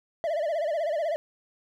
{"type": "tone with vibrato", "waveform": "triangle", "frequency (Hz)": 630, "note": "D#5", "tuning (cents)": 21, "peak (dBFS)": -23, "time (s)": [0.24, 1.16], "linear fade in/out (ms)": 0, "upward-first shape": "sine", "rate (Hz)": 16, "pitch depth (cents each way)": 140, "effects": []}